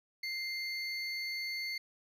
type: tone pair together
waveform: triangle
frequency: 2093 / 4432 Hz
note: C7 / C#8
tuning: 0 / -1 cents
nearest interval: octave + minor second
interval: 1299 cents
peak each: -36 / -38 dBFS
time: 0.23-1.78 s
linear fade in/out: 5 ms
effects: none